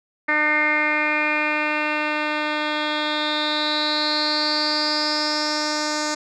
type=tone with low-pass filter sweep; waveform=10% pulse; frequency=302.2 Hz; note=D4; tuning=50 cents sharp; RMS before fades=-22 dBFS; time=0.28-6.15 s; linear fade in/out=10 ms; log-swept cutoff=2000 to 6200 Hz; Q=8.4; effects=none